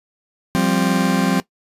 40% pulse chord, F suspended second, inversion none, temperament just, 174.61 / 196.44 / 261.9 Hz, F3 / G3 / C4, 0 / +4 / +2 cents, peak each -19 dBFS, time 0.55-1.4 s, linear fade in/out 0 ms, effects noise-tail reverb RT60 0.1 s tail -18 dB re dry + resampled to 32000 Hz

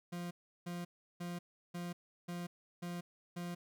40% pulse tone bursts, 174.61 Hz, F3, in tune, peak -39 dBFS, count 7, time 0.12-3.55 s, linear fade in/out 10 ms, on 190 ms, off 350 ms, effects none

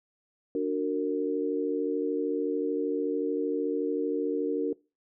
sine chord, D augmented, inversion none, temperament just, 293.7 / 367.1 / 458.9 Hz, D4 / F#4 / A#4, 0 / -14 / -27 cents, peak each -30 / -32 / -29 dBFS, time 0.55-4.73 s, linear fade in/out 2 ms, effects noise-tail reverb RT60 0.3 s tail -23 dB re dry

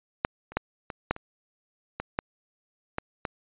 clicks, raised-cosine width 0.5 ms, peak -7 / -28 / -8 / -19 / -8 / -24 / -16 / -10 / -13 / -14 dBFS, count 10, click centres 0.249 / 0.52 / 0.57 / 0.902 / 1.11 / 1.164 / 2 / 2.189 / 2.984 / 3.252 s, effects resampled to 8000 Hz

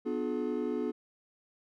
triangle chord, B diminished seventh, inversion none, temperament just, 246.9 / 296.3 / 355.6 / 426.7 Hz, B3 / D4 / F4 / Ab4, 0 / +15 / +31 / +47 cents, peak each -33 / -35 / -35 / -33 dBFS, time 0.05-0.92 s, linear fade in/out 20 ms, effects none

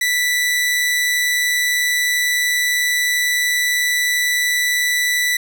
sawtooth tone with amplitude modulation, 1973 Hz, B6, 2 cents flat, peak -11 dBFS, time 0.01-5.37 s, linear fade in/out 5 ms, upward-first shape sine, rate 151 Hz, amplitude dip 25%, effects none

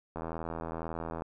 click train, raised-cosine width 1 ms, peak -23 dBFS, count 88, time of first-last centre 0.16-1.221 s, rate 82 Hz, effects none

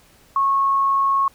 sine tone, 1096 Hz, C#6, 20 cents flat, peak -15 dBFS, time 0.36-1.28 s, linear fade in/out 2 ms, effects pink hiss -53 dBFS RMS until 1.34 s

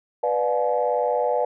sine chord, B diminished seventh, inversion none, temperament just, 493.9 / 592.7 / 711.2 / 853.4 Hz, B4 / D5 / F5 / Ab5, 0 / +16 / +31 / +47 cents, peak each -23 / -24 / -26 / -26 dBFS, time 0.23-1.45 s, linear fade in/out 5 ms, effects tanh soft clip ceiling -9 dBFS

